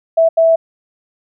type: tone bursts at uneven times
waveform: sine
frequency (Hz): 656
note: E5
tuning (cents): -9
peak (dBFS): -7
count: 2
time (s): 0.17-0.29 / 0.37-0.56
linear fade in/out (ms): 10
effects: none